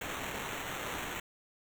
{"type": "noise with sample-and-hold", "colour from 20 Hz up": "white", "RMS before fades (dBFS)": -39, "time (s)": [0.01, 1.2], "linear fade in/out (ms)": 5, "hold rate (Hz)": 4900, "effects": []}